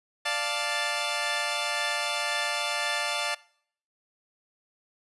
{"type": "chord", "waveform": "10% pulse", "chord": "D minor", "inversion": "none", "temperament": "equal", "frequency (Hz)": [587.3, 698.5, 880], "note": ["D5", "F5", "A5"], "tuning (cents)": [0, 0, 0], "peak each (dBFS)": -23, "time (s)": [0.25, 3.35], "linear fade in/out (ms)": 10, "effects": ["noise-tail reverb RT60 0.6 s tail -22 dB re dry", "resampled to 24000 Hz"]}